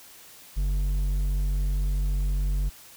sine tone with hard clipping, 47.68 Hz, G1, 47 cents flat, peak -24 dBFS, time 0.56-2.7 s, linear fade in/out 20 ms, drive 6 dB, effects white hiss -49 dBFS RMS until 2.96 s

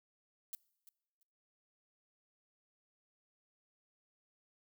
violet noise with echo, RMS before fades -43 dBFS, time 0.53-0.55 s, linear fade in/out 0 ms, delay 340 ms, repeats 2, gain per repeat -15 dB, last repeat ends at 1.23 s, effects noise-tail reverb RT60 0.9 s tail -23 dB re dry

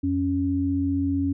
sine tone pair together, 87.31 / 277.2 Hz, F2 / C#4, 0 / 0 cents, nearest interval octave + minor sixth, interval 2000 cents, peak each -27 / -22 dBFS, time 0.03-1.33 s, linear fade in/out 10 ms, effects none

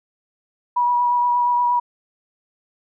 sine tone with vibrato, 970 Hz, B5, 31 cents flat, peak -15 dBFS, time 0.76-1.8 s, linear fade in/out 10 ms, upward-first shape triangle, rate 8.5 Hz, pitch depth 19 cents each way, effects none

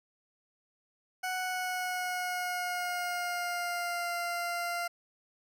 20% pulse tone with pitch glide, 740 to 694.4 Hz, F#5 to F5, 0 to -10 cents, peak -27 dBFS, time 1.23-4.88 s, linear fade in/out 10 ms, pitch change -110 cents, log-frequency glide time 1.36-4.14 s, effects none

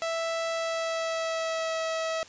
sawtooth tone with pitch glide, 659.3 to 647.6 Hz, E5 to E5, 0 to -31 cents, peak -24 dBFS, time 0.02-2.23 s, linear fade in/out 0 ms, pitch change -31 cents, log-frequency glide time 0.51-1.81 s, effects white hiss -50 dBFS RMS until 2.28 s + resampled to 16000 Hz

